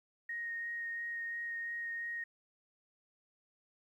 sine tone with vibrato, 1864.7 Hz, A#6, in tune, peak -37 dBFS, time 0.29-2.24 s, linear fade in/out 5 ms, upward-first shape sine, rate 2.9 Hz, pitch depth 10 cents each way, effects 12-bit

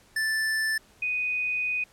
square / sine tone pair in turn, 1760 / 2489 Hz, A6 / D#7, 0 / 0 cents, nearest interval tritone, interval 600 cents, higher second, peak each -25 dBFS, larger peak neither, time 0.16-0.78 / 1.02-1.84 s, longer second, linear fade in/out 5 ms, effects pink hiss -58 dBFS RMS until 1.92 s + low-pass 12000 Hz 12 dB/octave

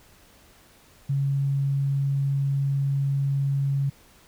sine tone, 138.59 Hz, C#3, in tune, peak -21 dBFS, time 1.09-3.9 s, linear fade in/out 10 ms, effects pink hiss -55 dBFS RMS until 4.27 s

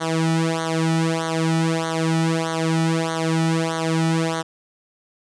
sawtooth tone with flanger, 162.8 Hz, E3, 21 cents flat, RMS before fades -21 dBFS, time 0-4.43 s, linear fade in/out 20 ms, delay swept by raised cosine 0.39 to 1.89 ms, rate 1.6 Hz, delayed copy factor -1, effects resampled to 22050 Hz

